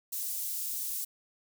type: high-pass noise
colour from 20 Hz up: white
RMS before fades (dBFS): -35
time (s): 0.12-1.05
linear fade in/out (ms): 10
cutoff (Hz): 7300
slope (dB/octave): 12
effects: none